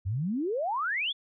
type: exponential sweep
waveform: sine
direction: up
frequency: 87.31 to 3573 Hz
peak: -27 dBFS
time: 0.05-1.13 s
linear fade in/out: 20 ms
effects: none